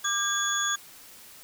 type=tone cluster; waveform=sine; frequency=1188 / 1613 / 3411 / 6710 Hz; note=D6 / G6 / G#7 / G#8; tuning=+20 / +49 / +46 / +17 cents; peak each=-32 / -29 / -31 / -29 dBFS; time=0.04-0.76 s; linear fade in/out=10 ms; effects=white hiss -49 dBFS RMS until 1.43 s